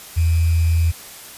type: tone with sample-and-hold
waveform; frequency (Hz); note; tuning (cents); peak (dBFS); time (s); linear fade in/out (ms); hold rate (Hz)
sine; 82.6; E2; +4; -13; 0.16-0.92; 20; 2450
effects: white hiss -38 dBFS RMS until 1.37 s + resampled to 32000 Hz